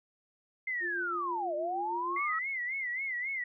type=linear two-way sweep; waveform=sine; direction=down then up; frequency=2100 to 586 to 1311 Hz; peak=-31 dBFS; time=0.67-2.39 s; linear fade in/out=5 ms; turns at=1.55 s
type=tone with tremolo; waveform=sine; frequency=349.4 Hz; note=F4; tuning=1 cent sharp; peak=-37 dBFS; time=0.8-2.21 s; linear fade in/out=50 ms; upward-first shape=sine; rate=6.3 Hz; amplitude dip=45%
type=tone with vibrato; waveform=sine; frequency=2054 Hz; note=C7; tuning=33 cents flat; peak=-32 dBFS; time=2.16-3.44 s; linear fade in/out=5 ms; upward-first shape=sine; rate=3.7 Hz; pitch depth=120 cents each way
effects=none